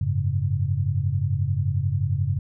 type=chord; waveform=sine; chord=F# suspended second; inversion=none; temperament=equal with one note detuned; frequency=92.5 / 103.83 / 137.79 Hz; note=F#2 / G#2 / C#3; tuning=0 / 0 / -10 cents; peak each=-25 dBFS; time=0.01-2.39 s; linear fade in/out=5 ms; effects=none